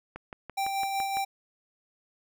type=click train; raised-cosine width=0.5 ms; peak=-24 dBFS; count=7; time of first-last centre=0.16-1.17 s; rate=5.94 Hz
type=tone with tremolo; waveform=square; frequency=784 Hz; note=G5; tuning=in tune; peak=-27 dBFS; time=0.57-1.25 s; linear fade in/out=10 ms; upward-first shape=sine; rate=5.3 Hz; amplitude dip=35%
effects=none